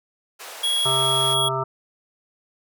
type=band-pass noise; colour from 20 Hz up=pink; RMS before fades=-38 dBFS; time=0.39-1.35 s; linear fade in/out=20 ms; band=520 to 16000 Hz; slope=24 dB/octave
type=tone; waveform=square; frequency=3322 Hz; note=G#7; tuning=in tune; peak=-20 dBFS; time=0.63-1.49 s; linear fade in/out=10 ms
type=harmonic tone; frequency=132.1 Hz; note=C3; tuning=17 cents sharp; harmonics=1 / 3 / 5 / 7 / 9 / 10; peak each=-29 / -29 / -29 / -29 / -29 / -29 dBFS; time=0.85-1.64 s; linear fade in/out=10 ms
effects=none